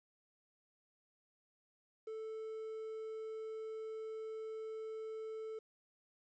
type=tone with quantisation; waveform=triangle; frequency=440 Hz; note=A4; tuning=in tune; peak=-40 dBFS; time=2.07-5.59 s; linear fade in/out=5 ms; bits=11; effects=resampled to 16000 Hz